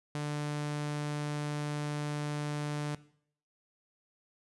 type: tone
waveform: sawtooth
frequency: 147.9 Hz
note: D3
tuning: 13 cents sharp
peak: -29 dBFS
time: 0.15-2.95 s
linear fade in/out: 0 ms
effects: noise-tail reverb RT60 0.6 s tail -18 dB re dry + resampled to 24000 Hz